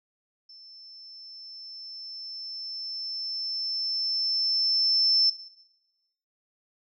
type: tone with level ramp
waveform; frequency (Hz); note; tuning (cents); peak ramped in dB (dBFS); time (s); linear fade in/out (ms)
sine; 5310; E8; +12; -46 to -17; 0.49-5.3; 5
effects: noise-tail reverb RT60 1.0 s tail -19 dB re dry